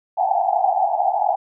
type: band-pass noise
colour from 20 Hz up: white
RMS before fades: -19 dBFS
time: 0.17-1.36 s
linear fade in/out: 10 ms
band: 690 to 830 Hz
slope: 96 dB/octave
effects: none